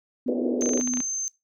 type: tone with vibrato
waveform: sine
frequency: 248.8 Hz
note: B3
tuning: 13 cents sharp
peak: -26 dBFS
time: 0.26-1.01 s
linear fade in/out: 5 ms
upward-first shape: sine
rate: 18 Hz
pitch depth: 36 cents each way
type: band-pass noise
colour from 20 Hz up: white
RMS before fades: -27 dBFS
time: 0.28-0.8 s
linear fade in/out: 0 ms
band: 270 to 540 Hz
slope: 48 dB/octave
type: tone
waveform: sine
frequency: 6272 Hz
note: G8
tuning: in tune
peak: -26 dBFS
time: 0.61-1.28 s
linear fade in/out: 0 ms
type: clicks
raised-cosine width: 0.3 ms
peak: -20 dBFS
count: 10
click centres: 0.622 / 0.659 / 0.692 / 0.735 / 0.775 / 0.811 / 0.875 / 0.937 / 0.972 / 1.004 s
effects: noise-tail reverb RT60 0.2 s tail -19 dB re dry